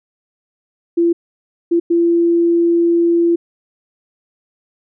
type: tone bursts at uneven times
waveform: sine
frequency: 340 Hz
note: F4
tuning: 46 cents flat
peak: -10 dBFS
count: 3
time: 0.97-1.13 / 1.71-1.8 / 1.9-3.36 s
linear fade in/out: 10 ms
effects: none